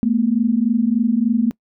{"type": "tone pair together", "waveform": "sine", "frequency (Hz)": [218.6, 242], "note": ["A3", "B3"], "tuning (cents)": [-11, -35], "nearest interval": "major second", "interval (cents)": 176, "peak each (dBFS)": -17, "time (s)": [0.03, 1.51], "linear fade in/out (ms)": 0, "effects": ["noise-tail reverb RT60 0.1 s tail -24 dB re dry"]}